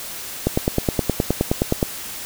click train, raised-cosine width 2 ms, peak -3 dBFS, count 14, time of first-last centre 0.47-1.828 s, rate 9.57 Hz, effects white hiss -32 dBFS RMS until 2.25 s

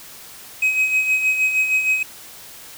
triangle tone with tremolo, 2535 Hz, D#7, 32 cents sharp, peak -12 dBFS, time 0.62-2.03 s, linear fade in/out 5 ms, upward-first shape sine, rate 6.4 Hz, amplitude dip 55%, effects white hiss -40 dBFS RMS until 2.77 s

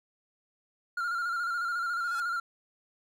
triangle tone with vibrato, 1396.9 Hz, F6, in tune, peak -27 dBFS, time 0.97-2.4 s, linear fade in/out 5 ms, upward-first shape square, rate 14 Hz, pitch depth 41 cents each way
5% pulse tone with exponential growth, 849 Hz, G#5, 38 cents sharp, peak -29 dBFS, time 1.9-2.2 s, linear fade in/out 0 ms, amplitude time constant 64 ms
effects none

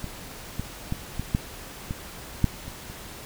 clicks, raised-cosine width 5 ms, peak -20 / -16 / -14 / -16 / -9 / -17 / -6 / -24 / -26 dBFS, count 9, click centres 0.043 / 0.596 / 0.924 / 1.196 / 1.349 / 1.909 / 2.443 / 2.68 / 2.9 s, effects pink hiss -41 dBFS RMS until 3.25 s

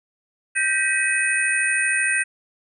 sine tone cluster, 1561 / 1873 / 1946 / 2536 / 8940 Hz, G6 / A#6 / B6 / D#7 / C#9, -8 / +8 / -26 / +32 / +14 cents, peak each -23 / -29 / -25 / -23 / -26 dBFS, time 0.55-2.24 s, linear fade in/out 20 ms, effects none

